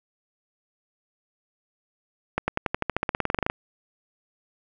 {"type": "accelerating click train", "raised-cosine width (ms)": 0.5, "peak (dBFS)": -8, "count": 19, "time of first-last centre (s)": [2.38, 3.499], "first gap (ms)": 100, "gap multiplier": 0.94, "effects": []}